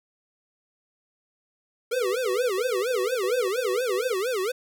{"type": "tone with vibrato", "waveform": "square", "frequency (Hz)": 438, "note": "A4", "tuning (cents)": -8, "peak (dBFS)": -25, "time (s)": [1.91, 4.52], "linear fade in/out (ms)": 10, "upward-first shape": "sine", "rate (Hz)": 4.3, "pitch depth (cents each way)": 300}
{"type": "tone bursts", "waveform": "sine", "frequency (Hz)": 492.1, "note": "B4", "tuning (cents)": -6, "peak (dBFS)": -27, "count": 7, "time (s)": [1.92, 4.138], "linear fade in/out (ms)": 5, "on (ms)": 250, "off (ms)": 78}
{"effects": []}